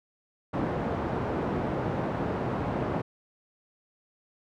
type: band-pass noise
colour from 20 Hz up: pink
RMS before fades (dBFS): -30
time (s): 0.53-3.02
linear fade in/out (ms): 10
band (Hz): 110 to 940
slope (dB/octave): 12
effects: none